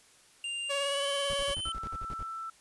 square tone with pitch glide, 2794 to 3065 Hz, F7 to G7, 0 to -40 cents, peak -34 dBFS, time 0.44-1.72 s, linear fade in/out 2 ms, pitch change +160 cents, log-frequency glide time 0.79-1.07 s
sawtooth tone with vibrato, 561 Hz, C#5, 21 cents sharp, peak -27 dBFS, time 0.69-1.55 s, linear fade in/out 20 ms, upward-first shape sine, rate 18 Hz, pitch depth 20 cents each way
brown noise bursts, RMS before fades -40 dBFS, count 11, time 1.3-2.227 s, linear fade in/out 0 ms, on 37 ms, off 52 ms
sine tone, 1329 Hz, E6, 14 cents sharp, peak -36 dBFS, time 1.65-2.5 s, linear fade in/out 5 ms
effects white hiss -60 dBFS RMS until 2.6 s + resampled to 24000 Hz

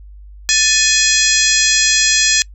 harmonic tone with a mistuned harmonic, 836 Hz, G#5, 11 cents sharp, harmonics 2 / 3 / 4 / 5 / 6 / 7 / 8 / 9, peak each -19 / -19 / -19 / -19 / -19 / -19 / -19 / -19 dBFS, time 0.49-2.42 s, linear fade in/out 0 ms, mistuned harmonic 2, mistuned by +92 cents, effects noise-tail reverb RT60 0.1 s tail -25 dB re dry + added 50 Hz sine -34 dBFS peak until 2.54 s

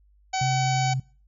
harmonic tone, 759 Hz, F#5, 44 cents sharp, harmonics 1 / 2 / 3 / 4 / 5 / 6 / 7 / 8 / 9, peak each -25 / -38 / -33 / -39 / -41 / -37 / -41 / -41 / -35 dBFS, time 0.33-0.94 s, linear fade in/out 10 ms
sine tone, 131.7 Hz, C3, 12 cents sharp, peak -23 dBFS, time 0.41-1 s, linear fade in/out 5 ms
effects noise-tail reverb RT60 0.4 s tail -25 dB re dry + added 50 Hz sine -56 dBFS peak until 1.27 s

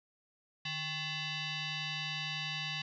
sine tone with frequency modulation, 151.8 Hz, D#3, 42 cents flat, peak -35 dBFS, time 0.65-2.82 s, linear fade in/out 5 ms, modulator 942 Hz, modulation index 4.3, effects none

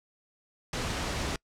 pink noise, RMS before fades -32 dBFS, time 0.73-1.36 s, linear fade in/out 2 ms, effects noise-tail reverb RT60 0.1 s tail -26 dB re dry + low-pass 7000 Hz 12 dB/octave

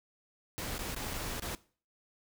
pink noise with dropouts, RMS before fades -38 dBFS, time 0.58-1.55 s, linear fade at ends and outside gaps 0 ms, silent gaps 0.781-0.791 / 0.947-0.963 / 1.135-1.139 / 1.397-1.422 s, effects noise-tail reverb RT60 0.4 s tail -19 dB re dry

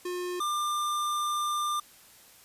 square tone pair in turn, 357.9 / 1195.2 Hz, F4 / D6, +42 / +30 cents, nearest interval octave + major sixth, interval 2088 cents, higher second, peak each -32 / -28 dBFS, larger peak second, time 0.05-0.4 / 0.4-1.8 s, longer second, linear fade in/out 5 ms, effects white hiss -55 dBFS RMS until 2.44 s + resampled to 32000 Hz

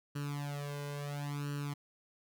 sawtooth tone with flanger, 144.1 Hz, D3, 33 cents flat, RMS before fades -39 dBFS, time 0.15-1.74 s, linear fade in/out 10 ms, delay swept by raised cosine 0.69 to 1.99 ms, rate 0.73 Hz, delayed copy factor +0.9, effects none

